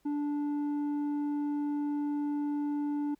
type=tone with low-pass filter; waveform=square; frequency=291.8 Hz; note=D4; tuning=11 cents flat; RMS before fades=-32 dBFS; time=0.05-3.15 s; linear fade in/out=10 ms; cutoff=590 Hz; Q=1.6; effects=pink hiss -72 dBFS RMS until 3.19 s